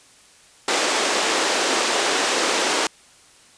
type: band-pass noise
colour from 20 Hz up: pink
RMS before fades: -21 dBFS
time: 0.68-2.87 s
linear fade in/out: 2 ms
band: 320 to 8300 Hz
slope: 24 dB/octave
effects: white hiss -51 dBFS RMS until 3.57 s + resampled to 22050 Hz